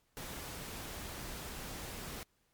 pink noise, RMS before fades -44 dBFS, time 0.17-2.23 s, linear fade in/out 0 ms, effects pink hiss -75 dBFS RMS until 2.53 s + MP3 96 kbps

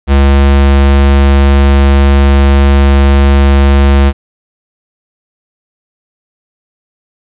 square tone, 69.3 Hz, C#2, in tune, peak -4 dBFS, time 0.07-4.13 s, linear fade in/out 50 ms, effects resampled to 8000 Hz + 7-bit

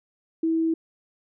sine tone, 325.3 Hz, E4, 23 cents flat, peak -20 dBFS, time 0.43-0.74 s, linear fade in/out 5 ms, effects none

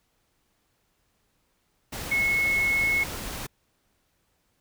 sine tone in noise, 2184 Hz, C#7, 26 cents flat, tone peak -21 dBFS, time 2.11-3.04 s, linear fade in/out 10 ms, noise pink, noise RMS -35 dBFS, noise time 1.92-3.47 s, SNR +11 dB, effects pink hiss -71 dBFS RMS until 4.6 s

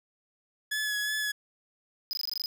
sawtooth tone with vibrato, 1701 Hz, G#6, 41 cents sharp, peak -25 dBFS, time 0.71-1.32 s, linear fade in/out 10 ms, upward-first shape sine, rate 2.8 Hz, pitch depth 22 cents each way
square tone bursts, 5000 Hz, D#8, 8 cents sharp, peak -30 dBFS, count 9, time 2.11-2.459 s, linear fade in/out 0 ms, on 21 ms, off 20 ms
effects none

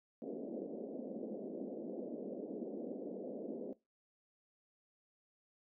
pink band-pass noise, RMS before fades -44 dBFS, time 0.22-3.73 s, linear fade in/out 0 ms, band 210 to 590 Hz, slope 48 dB/octave, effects noise-tail reverb RT60 0.2 s tail -18 dB re dry

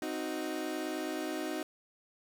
30% pulse chord, C diminished, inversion none, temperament equal, 261.6 / 311.1 / 370 Hz, C4 / Eb4 / Gb4, 0 / 0 / 0 cents, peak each -39 / -34 / -37 dBFS, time 0.02-1.63 s, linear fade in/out 2 ms, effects none

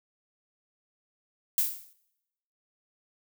violet noise with exponential decay, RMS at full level -22 dBFS, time 1.58-1.93 s, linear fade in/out 1 ms, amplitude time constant 74 ms, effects noise-tail reverb RT60 0.9 s tail -22 dB re dry

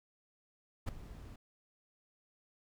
brown noise with ADSR envelope, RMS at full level -31 dBFS, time 0.86-1.36 s, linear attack 25 ms, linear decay 7 ms, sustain -18 dB, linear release 5 ms, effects none

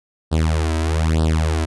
sawtooth tone with flanger, 79.6 Hz, D#2, 40 cents sharp, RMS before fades -18 dBFS, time 0.31-1.66 s, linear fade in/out 20 ms, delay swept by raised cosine 0.22 to 3.12 ms, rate 1.1 Hz, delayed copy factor +1, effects resampled to 24000 Hz

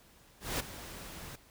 pink noise with ADSR envelope, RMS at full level -32 dBFS, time 0.4-1.36 s, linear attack 200 ms, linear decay 8 ms, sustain -14 dB, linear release 9 ms, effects pink hiss -61 dBFS RMS until 1.5 s

